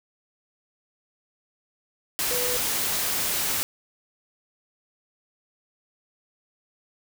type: tone in noise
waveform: sine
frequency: 493.9 Hz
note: B4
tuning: in tune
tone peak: -29 dBFS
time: 2.31-2.57 s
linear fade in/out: 0 ms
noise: white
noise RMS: -26 dBFS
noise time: 2.19-3.63 s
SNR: -6 dB
effects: none